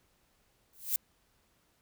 violet noise with exponential growth, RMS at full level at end -26 dBFS, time 0.73-0.96 s, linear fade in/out 2 ms, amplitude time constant 50 ms, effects pink hiss -71 dBFS RMS until 1.81 s

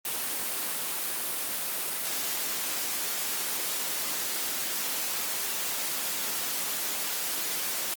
white noise, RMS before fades -31 dBFS, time 0.05-7.94 s, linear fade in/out 2 ms, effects high-pass 200 Hz 12 dB/octave + Opus 24 kbps

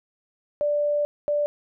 sine tone pair in turn, 587.3 / 587.3 Hz, D5 / D5, 0 / 0 cents, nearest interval unison, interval 0 cents, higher neither, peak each -20 dBFS, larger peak neither, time 0.61-1.05 / 1.28-1.46 s, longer first, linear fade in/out 0 ms, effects none

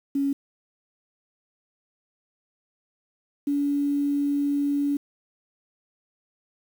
sine tone pair in turn, 278.3 / 285.5 Hz, C#4 / D4, +7 / -49 cents, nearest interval unison, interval 44 cents, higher second, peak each -21 dBFS, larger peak neither, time 0.15-0.33 / 3.47-4.97 s, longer second, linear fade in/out 5 ms, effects 8-bit

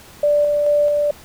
sine tone with tremolo, 587 Hz, D5, 1 cent flat, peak -12 dBFS, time 0.23-1.11 s, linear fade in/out 5 ms, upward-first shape square, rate 2.3 Hz, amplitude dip 25%, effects pink hiss -43 dBFS RMS until 1.24 s

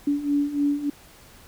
sine beating tone pair, 285.3 / 288.7 Hz, C#4 / D4, +50 / -30 cents, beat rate 3.4 Hz, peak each -26 / -22 dBFS, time 0.07-0.9 s, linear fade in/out 5 ms, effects pink hiss -50 dBFS RMS until 1.47 s

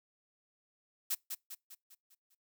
blue noise with echo, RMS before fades -33 dBFS, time 1.1-1.15 s, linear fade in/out 10 ms, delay 200 ms, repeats 6, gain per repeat -6 dB, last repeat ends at 2.35 s, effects noise-tail reverb RT60 0.2 s tail -25 dB re dry

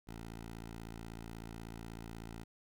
10% pulse tone, 56.3 Hz, A1, 40 cents sharp, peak -37 dBFS, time 0.07-2.44 s, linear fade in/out 10 ms, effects none

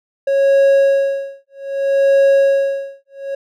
triangle tone with tremolo, 550 Hz, C#5, 14 cents flat, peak -6 dBFS, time 0.27-3.35 s, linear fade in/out 5 ms, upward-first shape sine, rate 0.63 Hz, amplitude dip 100%, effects none

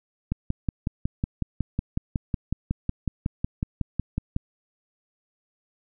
click train, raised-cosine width 5 ms, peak -12 dBFS, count 23, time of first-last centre 0.32-4.364 s, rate 5.44 Hz, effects none

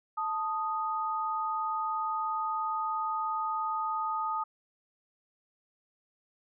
sine tone pair together, 880 / 1243 Hz, A5 / D#6, 0 / -2 cents, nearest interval tritone, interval 598 cents, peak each -33 / -31 dBFS, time 0.17-4.44 s, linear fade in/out 10 ms, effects none

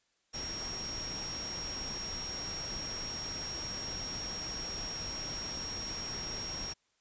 sine tone in noise, 5588 Hz, F8, in tune, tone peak -38 dBFS, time 0.33-6.74 s, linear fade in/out 20 ms, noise pink, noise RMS -43 dBFS, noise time 0.33-6.74 s, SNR +2 dB, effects white hiss -75 dBFS RMS until 7 s + resampled to 16000 Hz

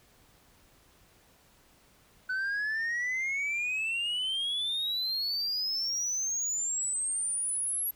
sine exponential sweep, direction up, 1496 to 11500 Hz, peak -26 dBFS, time 2.29-7.91 s, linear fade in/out 10 ms, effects tanh soft clip ceiling -28 dBFS + pink hiss -62 dBFS RMS until 7.95 s

